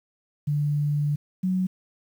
sine tone pair in turn, 146.83 / 185.46 Hz, D3 / F#3, 0 / +4 cents, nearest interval major third, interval 404 cents, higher second, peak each -21 dBFS, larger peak neither, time 0.47-1.16 / 1.43-1.67 s, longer first, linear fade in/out 10 ms, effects 9-bit

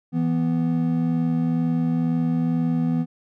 triangle tone pair together, 164.81 / 246.9 Hz, E3 / B3, 0 / 0 cents, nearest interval perfect fifth, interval 700 cents, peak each -20 dBFS, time 0.12-3.06 s, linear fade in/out 50 ms, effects none

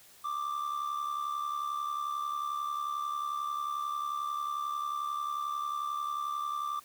triangle tone with amplitude modulation, 1180 Hz, D6, 8 cents sharp, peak -27 dBFS, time 0.24-6.8 s, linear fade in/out 10 ms, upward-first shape sine, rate 71.2 Hz, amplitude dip 65%, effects white hiss -57 dBFS RMS until 6.84 s

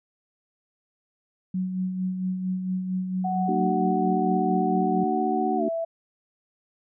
sine tone with tremolo, 185.3 Hz, F#3, 3 cents sharp, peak -23 dBFS, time 1.54-5.04 s, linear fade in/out 5 ms, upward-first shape sine, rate 4.4 Hz, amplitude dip 45%
sine tone with pitch glide, 743 to 661.9 Hz, F#5 to E5, +7 to +7 cents, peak -25 dBFS, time 3.24-5.85 s, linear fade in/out 10 ms, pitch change -200 cents, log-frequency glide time 5.57-5.63 s
harmonic tone, 75.5 Hz, D2, 48 cents sharp, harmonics 3 / 4 / 5, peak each -28 / -28 / -28 dBFS, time 3.48-5.69 s, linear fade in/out 5 ms
effects none

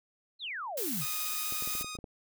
sine exponential sweep, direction down, 4280 to 116.54 Hz, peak -35 dBFS, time 0.39-1.06 s, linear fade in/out 50 ms
blue noise, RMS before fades -35 dBFS, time 0.77-1.83 s, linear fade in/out 5 ms
10% pulse tone with vibrato, 1243 Hz, D#6, 2 cents flat, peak -30 dBFS, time 1.01-1.97 s, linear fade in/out 10 ms, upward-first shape sine, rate 16 Hz, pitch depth 10 cents each way
clicks, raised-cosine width 2 ms, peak -31 dBFS, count 9, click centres 1.524 / 1.624 / 1.675 / 1.752 / 1.811 / 1.845 / 1.953 / 1.988 / 2.042 s
effects none

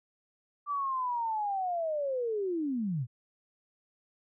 sine linear sweep, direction down, 1174.7 to 110 Hz, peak -29 dBFS, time 0.66-3.07 s, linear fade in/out 50 ms, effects none

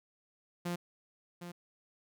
sawtooth tone with echo, 174.61 Hz, F3, in tune, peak -30 dBFS, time 0.65-0.76 s, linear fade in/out 10 ms, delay 760 ms, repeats 1, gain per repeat -9 dB, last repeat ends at 1.52 s, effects none

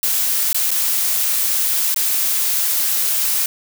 blue noise with dropouts, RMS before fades -18 dBFS, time 0.03-3.46 s, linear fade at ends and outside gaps 2 ms, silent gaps 0.53-0.545 / 0.707-0.714 / 1.944-1.961 s, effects none

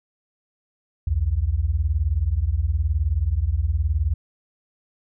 sine beating tone pair, 64.2 / 83.2 Hz, C2 / E2, -32 / +17 cents, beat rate 19 Hz, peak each -22 / -21 dBFS, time 1.07-4.14 s, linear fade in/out 5 ms, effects none

